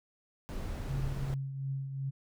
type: noise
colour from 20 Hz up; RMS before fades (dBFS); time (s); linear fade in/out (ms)
brown; -37; 0.49-1.34; 0
type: tone with tremolo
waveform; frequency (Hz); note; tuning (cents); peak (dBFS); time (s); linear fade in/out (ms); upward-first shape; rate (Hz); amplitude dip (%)
sine; 136; C#3; -33; -31; 0.88-2.11; 20; triangle; 2.7; 55
effects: none